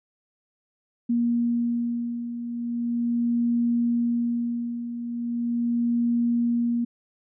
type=beating tone pair; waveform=sine; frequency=236.5 / 236.89 Hz; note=A#3 / A#3; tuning=+25 / +28 cents; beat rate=0.39 Hz; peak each=-29 / -23 dBFS; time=1.09-6.85 s; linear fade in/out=10 ms; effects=none